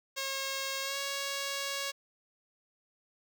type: tone with pitch glide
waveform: 5% pulse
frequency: 542 to 555 Hz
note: C#5 to C#5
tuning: -39 to +2 cents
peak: -22 dBFS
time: 0.16-1.92 s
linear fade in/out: 20 ms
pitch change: +41 cents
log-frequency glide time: 0.82-0.97 s
effects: none